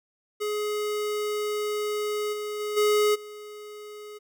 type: tone with level steps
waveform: square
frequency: 420 Hz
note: G#4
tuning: 19 cents sharp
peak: -27 / -31 / -29 / -20 / -40 dBFS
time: 0.4-4.19 s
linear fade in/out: 20 ms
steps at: 2.32 / 2.59 / 2.76 / 3.14 s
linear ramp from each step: 20 ms
effects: none